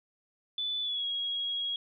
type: tone with pitch glide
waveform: sine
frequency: 3486 to 3304 Hz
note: A7 to G#7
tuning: -17 to -10 cents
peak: -30 dBFS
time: 0.58-1.76 s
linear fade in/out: 2 ms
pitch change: -93 cents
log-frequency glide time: 0.82-1.05 s
effects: none